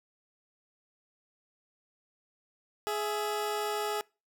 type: tone pair together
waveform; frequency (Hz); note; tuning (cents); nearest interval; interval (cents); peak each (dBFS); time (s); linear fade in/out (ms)
20% pulse; 419.4 / 665.8; G#4 / E5; +17 / +17; minor sixth; 800; -26 / -34; 2.87-4.01; 0
effects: noise-tail reverb RT60 0.3 s tail -25 dB re dry